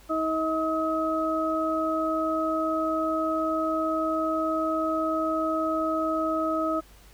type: harmonic tone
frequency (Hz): 318.3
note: D#4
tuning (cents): +39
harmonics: 1 / 2 / 4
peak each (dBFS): -28 / -28 / -28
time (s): 0.09-6.81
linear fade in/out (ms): 20
effects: added 50 Hz sine -52 dBFS peak until 7.13 s + pink hiss -55 dBFS RMS until 7.13 s